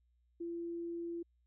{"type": "tone", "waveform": "sine", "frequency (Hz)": 340, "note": "F4", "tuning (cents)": -46, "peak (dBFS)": -38, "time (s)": [0.4, 1.23], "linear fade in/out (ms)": 10, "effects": ["added 60 Hz sine -70 dBFS peak until 1.46 s"]}